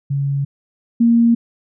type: tone pair in turn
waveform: sine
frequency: 139.7 / 233.1 Hz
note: C#3 / A#3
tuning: +14 / 0 cents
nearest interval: major sixth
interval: 886 cents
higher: second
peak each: -16 / -9 dBFS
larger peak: second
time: 0.1-0.45 / 1-1.35 s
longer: neither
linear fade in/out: 10 ms
effects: none